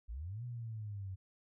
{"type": "linear two-way sweep", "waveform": "sine", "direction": "up then down", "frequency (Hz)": [48.97, 123.47, 92.7], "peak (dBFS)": -40, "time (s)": [0.08, 1.16], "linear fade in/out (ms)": 20, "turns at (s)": 0.44, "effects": []}